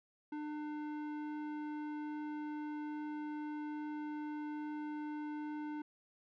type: tone with low-pass filter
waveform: square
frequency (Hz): 300.2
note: D4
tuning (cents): +38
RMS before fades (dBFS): -42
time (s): 0.32-5.82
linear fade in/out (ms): 5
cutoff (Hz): 1500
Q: 0.82
effects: none